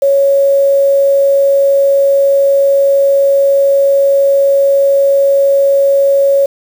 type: tone with quantisation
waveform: sine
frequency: 554.4 Hz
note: C#5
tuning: in tune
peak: -6 dBFS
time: 0.02-6.46 s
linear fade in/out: 5 ms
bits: 5
effects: none